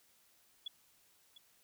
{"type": "tone with echo", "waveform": "sine", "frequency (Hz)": 3395, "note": "G#7", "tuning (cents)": 37, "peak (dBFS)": -38, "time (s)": [0.66, 0.68], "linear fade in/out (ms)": 5, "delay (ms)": 700, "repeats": 1, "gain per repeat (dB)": -14, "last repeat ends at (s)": 1.38, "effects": ["white hiss -69 dBFS RMS until 1.63 s"]}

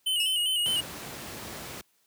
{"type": "tone with vibrato", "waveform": "square", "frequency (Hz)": 2968, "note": "F#7", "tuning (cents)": 5, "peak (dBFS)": -25, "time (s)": [0.06, 0.81], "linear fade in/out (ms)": 10, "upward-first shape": "square", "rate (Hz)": 5, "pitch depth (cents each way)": 50}
{"type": "tone with exponential decay", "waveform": "sawtooth", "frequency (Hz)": 2658, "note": "E7", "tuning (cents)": 14, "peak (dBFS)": -24, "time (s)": [0.2, 0.43], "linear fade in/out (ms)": 2, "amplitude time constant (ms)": 50}
{"type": "noise", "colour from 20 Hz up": "pink", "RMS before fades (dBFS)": -39, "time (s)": [0.66, 1.81], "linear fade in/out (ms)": 0}
{"effects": ["white hiss -69 dBFS RMS until 2.06 s", "high-pass 100 Hz 12 dB/octave"]}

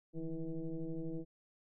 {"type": "tone with frequency modulation", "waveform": "sine", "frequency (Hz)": 166.1, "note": "E3", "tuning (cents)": 13, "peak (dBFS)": -37, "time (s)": [0.13, 1.25], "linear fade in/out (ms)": 50, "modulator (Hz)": 160, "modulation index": 1.7, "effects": []}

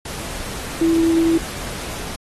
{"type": "tone in noise", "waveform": "sine", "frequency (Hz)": 329.6, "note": "E4", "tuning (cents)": 0, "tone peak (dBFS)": -13, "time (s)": [0.81, 1.38], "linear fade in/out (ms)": 5, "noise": "pink", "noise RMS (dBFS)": -30, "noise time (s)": [0.05, 2.16], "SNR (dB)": 14, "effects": ["AAC 32 kbps"]}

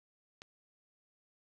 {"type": "click", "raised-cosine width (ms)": 0.2, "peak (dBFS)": -30, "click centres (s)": 0.419, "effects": []}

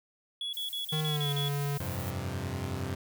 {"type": "tone bursts", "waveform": "triangle", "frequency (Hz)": 3374, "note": "G#7", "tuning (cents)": 27, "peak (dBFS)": -31, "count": 7, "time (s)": [0.41, 1.484], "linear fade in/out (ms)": 2, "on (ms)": 120, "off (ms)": 39}
{"type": "noise with tremolo", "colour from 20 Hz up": "violet", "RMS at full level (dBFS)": -43, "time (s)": [0.53, 2.11], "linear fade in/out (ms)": 10, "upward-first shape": "sine", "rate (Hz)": 13, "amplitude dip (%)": 25}
{"type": "tone with pitch glide", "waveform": "square", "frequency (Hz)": [154.6, 142.59], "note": ["D#3", "C#3"], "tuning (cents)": [-11, 49], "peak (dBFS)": -30, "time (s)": [0.92, 1.78], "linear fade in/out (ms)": 10, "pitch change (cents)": -140, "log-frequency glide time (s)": [1.04, 1.31]}
{"type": "chord", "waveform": "sawtooth", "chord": "F suspended second", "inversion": "none", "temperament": "equal", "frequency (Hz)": [87.31, 98, 130.81], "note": ["F2", "G2", "C3"], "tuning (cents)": [0, 0, 0], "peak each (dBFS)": -33, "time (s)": [1.8, 2.95], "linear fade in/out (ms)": 5}
{"effects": []}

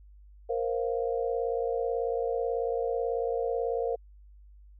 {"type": "chord", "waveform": "sine", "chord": "Bb suspended second", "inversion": "none", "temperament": "just", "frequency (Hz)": [466.2, 524.4, 699.2], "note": ["Bb4", "C5", "F5"], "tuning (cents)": [0, 4, 2], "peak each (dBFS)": [-29, -32, -35], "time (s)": [0.49, 3.96], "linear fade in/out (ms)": 10, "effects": ["added 50 Hz sine -50 dBFS peak until 4.79 s"]}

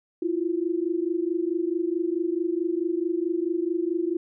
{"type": "tone pair together", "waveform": "sine", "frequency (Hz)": [329.6, 354.2], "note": ["E4", "F4"], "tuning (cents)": [0, 24], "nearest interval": "minor second", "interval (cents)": 124, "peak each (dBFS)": -26, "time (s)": [0.22, 4.17], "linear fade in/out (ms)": 5, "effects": []}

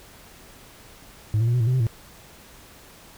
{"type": "tone with pitch steps", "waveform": "sine", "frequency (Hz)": [107, 114.5, 119.3, 124.3, 112.4, 126.8, 129.9, 113.6], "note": ["A2", "A#2", "A#2", "B2", "A2", "B2", "C3", "A#2"], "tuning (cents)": [-48, -31, 41, 12, 37, 46, -12, -44], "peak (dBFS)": -15, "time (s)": [1.34, 1.868], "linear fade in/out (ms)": 0, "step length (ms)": 66, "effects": ["tanh soft clip ceiling -17 dBFS", "pink hiss -48 dBFS RMS until 3.17 s"]}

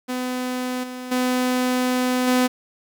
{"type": "tone with level steps", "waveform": "sawtooth", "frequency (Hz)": 252.1, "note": "B3", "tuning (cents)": 36, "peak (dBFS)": [-20, -27, -15, -12], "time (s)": [0.08, 2.48], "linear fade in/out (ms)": 20, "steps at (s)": [0.83, 1.11, 2.27], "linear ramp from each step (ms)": 10, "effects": ["9-bit"]}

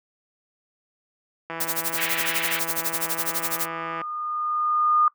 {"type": "click train", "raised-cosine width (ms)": 0.5, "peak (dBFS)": -17, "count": 416, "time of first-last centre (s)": [1.5, 4.015], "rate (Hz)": 165}
{"type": "noise with tremolo", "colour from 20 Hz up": "blue", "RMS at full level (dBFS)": -24, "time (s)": [1.6, 3.66], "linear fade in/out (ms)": 5, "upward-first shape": "sine", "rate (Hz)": 12, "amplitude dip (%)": 95}
{"type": "band-pass noise", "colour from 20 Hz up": "white", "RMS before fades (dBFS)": -29, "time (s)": [1.97, 2.6], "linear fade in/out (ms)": 10, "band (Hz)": [1600, 2800], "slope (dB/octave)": 24}
{"type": "tone with exponential growth", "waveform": "sine", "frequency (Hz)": 1221, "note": "D#6", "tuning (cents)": -33, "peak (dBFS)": -15, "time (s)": [2.27, 5.08], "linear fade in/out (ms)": 2, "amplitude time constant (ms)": 610}
{"effects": ["noise-tail reverb RT60 0.1 s tail -20 dB re dry", "high-pass 200 Hz 12 dB/octave"]}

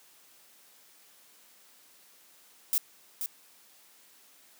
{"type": "noise with echo", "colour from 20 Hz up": "violet", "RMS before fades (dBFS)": -26, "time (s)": [2.73, 2.78], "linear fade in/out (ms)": 0, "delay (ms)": 480, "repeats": 1, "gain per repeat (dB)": -7, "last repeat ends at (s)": 3.26, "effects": ["white hiss -59 dBFS RMS until 4.59 s", "high-pass 200 Hz 12 dB/octave"]}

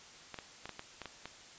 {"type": "clicks", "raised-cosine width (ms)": 0.3, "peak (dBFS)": -26, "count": 8, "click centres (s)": [0.343, 0.388, 0.656, 0.693, 0.794, 1.017, 1.057, 1.256], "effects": ["white hiss -54 dBFS RMS until 1.58 s", "resampled to 16000 Hz"]}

